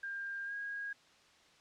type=tone with pitch glide; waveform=sine; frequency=1600 to 1637.4 Hz; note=G6 to G#6; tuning=+35 to -25 cents; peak=-38 dBFS; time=0.03-0.93 s; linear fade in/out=5 ms; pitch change=+40 cents; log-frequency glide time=0.45-0.53 s; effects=white hiss -64 dBFS RMS until 1.6 s + low-pass 5000 Hz 12 dB/octave